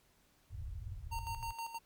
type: low-pass noise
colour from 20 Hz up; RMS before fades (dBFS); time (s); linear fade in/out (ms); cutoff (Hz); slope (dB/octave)
white; -43; 0.5-1.53; 50; 110; 48
type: tone with tremolo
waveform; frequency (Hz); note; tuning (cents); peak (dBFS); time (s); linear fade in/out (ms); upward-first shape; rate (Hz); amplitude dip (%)
square; 919; A#5; -25; -39; 1.11-1.79; 20; square; 6.3; 65
effects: pink hiss -70 dBFS RMS until 1.85 s + MP3 96 kbps